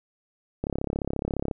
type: click train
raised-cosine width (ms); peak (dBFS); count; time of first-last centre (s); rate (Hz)
2; -14; 31; 0.64-1.512; 34.4
effects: none